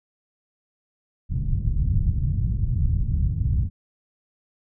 white low-pass noise, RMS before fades -22 dBFS, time 1.29-3.7 s, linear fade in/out 50 ms, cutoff 120 Hz, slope 24 dB/octave, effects none

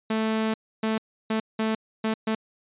sawtooth tone bursts at uneven times, 220 Hz, A3, in tune, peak -19 dBFS, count 6, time 0.1-0.54 / 0.83-0.98 / 1.3-1.4 / 1.59-1.75 / 2.04-2.14 / 2.27-2.35 s, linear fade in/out 5 ms, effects resampled to 8000 Hz

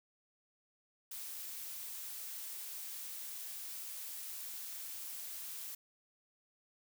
blue noise, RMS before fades -45 dBFS, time 1.11-5.75 s, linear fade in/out 5 ms, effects none

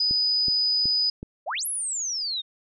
sine tone, 4978 Hz, D#8, in tune, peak -20 dBFS, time 0-1.1 s, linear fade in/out 5 ms
click train, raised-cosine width 3 ms, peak -22 dBFS, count 4, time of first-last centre 0.11-1.229 s, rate 2.68 Hz
sine exponential two-way sweep, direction up then down, 521 to 11490 to 3617 Hz, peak -26 dBFS, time 1.46-2.42 s, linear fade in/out 20 ms, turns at 1.66 s
effects none

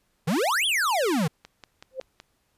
square exponential two-way sweep, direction up then down, 141.5 to 3520 to 141.5 Hz, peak -22 dBFS, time 0.27-1.28 s, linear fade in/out 10 ms, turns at 0.66 s
click train, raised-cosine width 0.2 ms, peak -25 dBFS, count 5, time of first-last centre 1.45-2.2 s, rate 5.33 Hz
sine tone with exponential growth, 523.3 Hz, C5, in tune, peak -25 dBFS, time 1.91-2 s, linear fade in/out 2 ms, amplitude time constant 18 ms
effects pink hiss -70 dBFS RMS until 2.57 s + resampled to 32000 Hz

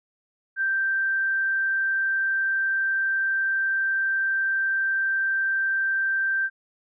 sine tone, 1568 Hz, G6, in tune, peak -21 dBFS, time 0.56-6.5 s, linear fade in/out 50 ms, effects none

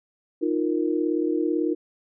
sine chord, Eb suspended second, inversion none, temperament equal, 311.1 / 349.2 / 466.2 Hz, Eb4 / F4 / Bb4, 0 / 0 / 0 cents, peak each -24 / -25 / -29 dBFS, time 0.41-1.75 s, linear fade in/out 20 ms, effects none

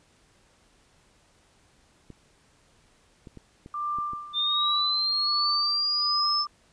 clicks, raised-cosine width 3 ms, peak -30 dBFS, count 6, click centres 2.103 / 3.272 / 3.373 / 3.661 / 3.986 / 4.134 s
sine tone with tremolo, 1186 Hz, D6, 17 cents sharp, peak -26 dBFS, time 3.74-6.47 s, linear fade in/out 2 ms, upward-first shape sine, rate 1.3 Hz, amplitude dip 80%
sine linear sweep, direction up, 3579 to 5290 Hz, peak -23 dBFS, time 4.33-6.46 s, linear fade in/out 50 ms
effects pink hiss -62 dBFS RMS until 6.72 s + resampled to 22050 Hz

